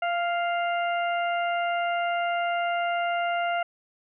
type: harmonic tone with a mistuned harmonic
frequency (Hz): 698.5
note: F5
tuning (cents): 0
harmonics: 1 / 2 / 3 / 4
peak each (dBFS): -25 / -31 / -35 / -37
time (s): 0.02-3.63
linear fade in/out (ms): 5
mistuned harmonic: 1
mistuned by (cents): -17
effects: none

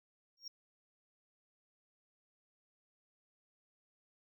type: tone with exponential growth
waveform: triangle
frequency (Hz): 5570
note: F8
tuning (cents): -5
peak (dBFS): -39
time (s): 0.37-0.48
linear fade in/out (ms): 5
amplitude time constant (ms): 23
effects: none

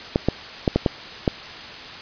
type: clicks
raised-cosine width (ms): 2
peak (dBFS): -3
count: 6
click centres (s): 0.159 / 0.286 / 0.678 / 0.76 / 0.862 / 1.278
effects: white hiss -36 dBFS RMS until 2.01 s + resampled to 11025 Hz

